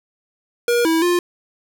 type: tone with pitch steps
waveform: square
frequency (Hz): 476.9 / 325.5 / 351.8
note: A#4 / E4 / F4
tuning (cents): +39 / -22 / +13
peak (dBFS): -15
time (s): 0.68-1.19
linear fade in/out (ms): 2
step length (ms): 170
effects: none